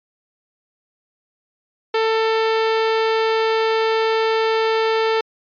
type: tone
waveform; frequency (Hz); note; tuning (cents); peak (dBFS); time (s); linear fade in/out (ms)
sawtooth; 445.2; A4; +20; -12; 1.94-5.21; 5
effects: resampled to 11025 Hz